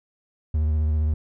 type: tone with vibrato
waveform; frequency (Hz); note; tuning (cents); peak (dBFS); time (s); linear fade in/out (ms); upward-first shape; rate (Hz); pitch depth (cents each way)
triangle; 76.9; D#2; -20; -17; 0.54-1.14; 5; triangle; 15; 44
effects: none